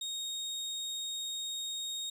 30% pulse tone, 3729 Hz, A#7, in tune, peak -33 dBFS, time 0.01-2.1 s, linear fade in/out 5 ms, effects resampled to 32000 Hz

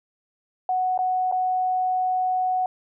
sine tone with dropouts, 740 Hz, F#5, in tune, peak -20 dBFS, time 0.69-2.66 s, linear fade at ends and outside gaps 2 ms, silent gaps 0.977-0.989 / 1.315-1.323 s, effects none

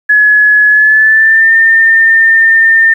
sine tone with pitch glide, 1696 to 1807.3 Hz, G#6 to A6, +36 to +46 cents, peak -3 dBFS, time 0.09-2.94 s, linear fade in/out 10 ms, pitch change +110 cents, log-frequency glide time 0.69-1.5 s, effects 7-bit

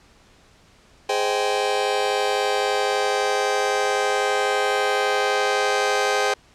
sawtooth chord, Ab major seventh, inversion none, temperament just, 415.3 / 519.1 / 623 / 778.7 Hz, Ab4 / C5 / Eb5 / G5, 0 / -14 / +2 / -12 cents, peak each -20 / -21 / -26 / -20 dBFS, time 1.09-6.34 s, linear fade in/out 5 ms, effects pink hiss -54 dBFS RMS until 6.54 s + low-pass 7000 Hz 12 dB/octave

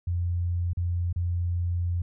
sine tone with dropouts, 87.31 Hz, F2, in tune, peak -24 dBFS, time 0.07-2.02 s, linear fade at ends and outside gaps 5 ms, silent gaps 0.733-0.771 / 1.128-1.16 s, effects none

